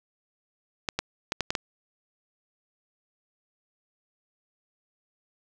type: clicks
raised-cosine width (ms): 0.2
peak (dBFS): -9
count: 6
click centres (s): 0.888 / 0.99 / 1.321 / 1.407 / 1.505 / 1.552
effects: none